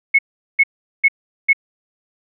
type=tone bursts; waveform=sine; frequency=2192 Hz; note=C#7; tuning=20 cents flat; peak=-8 dBFS; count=4; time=0.14-1.532 s; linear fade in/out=10 ms; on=48 ms; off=400 ms; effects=none